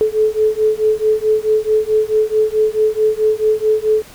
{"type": "beating tone pair", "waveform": "sine", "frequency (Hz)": [430, 434.6], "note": ["A4", "A4"], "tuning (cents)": [-40, -21], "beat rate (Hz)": 4.6, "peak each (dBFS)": [-15, -15], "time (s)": [0.01, 4.02], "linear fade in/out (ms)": 0, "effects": ["pink hiss -40 dBFS RMS until 4.14 s"]}